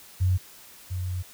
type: tone pair in turn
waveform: sine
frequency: 92 / 91 Hz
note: F#2 / F#2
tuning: -9 / -28 cents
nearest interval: unison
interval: 19 cents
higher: first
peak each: -19 / -27 dBFS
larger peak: first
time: 0.2-0.38 / 0.9-1.23 s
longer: second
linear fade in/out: 20 ms
effects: white hiss -49 dBFS RMS until 1.33 s